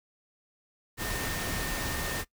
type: tone in noise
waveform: sine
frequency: 1822 Hz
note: A#6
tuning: 40 cents flat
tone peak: -39 dBFS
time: 0.97-2.25 s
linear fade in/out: 50 ms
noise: pink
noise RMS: -33 dBFS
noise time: 0.97-2.25 s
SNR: -9 dB
effects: noise-tail reverb RT60 0.1 s tail -20 dB re dry